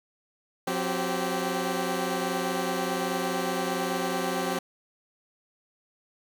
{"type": "tone cluster", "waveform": "15% pulse", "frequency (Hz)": [181.3, 261.3, 387.5], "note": ["F#3", "C4", "G4"], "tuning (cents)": [-35, -2, -20], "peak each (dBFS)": -25, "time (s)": [0.67, 4.59], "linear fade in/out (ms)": 5, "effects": []}